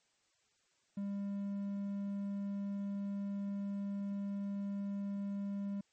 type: tone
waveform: triangle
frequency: 200 Hz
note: G3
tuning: 35 cents sharp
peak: -34 dBFS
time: 0.97-5.81 s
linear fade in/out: 5 ms
effects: white hiss -75 dBFS RMS until 5.92 s + MP3 32 kbps